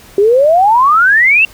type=exponential sweep; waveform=sine; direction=up; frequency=386.9 to 2760 Hz; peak=-5 dBFS; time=0.18-1.45 s; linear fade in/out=2 ms; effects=pink hiss -39 dBFS RMS until 1.53 s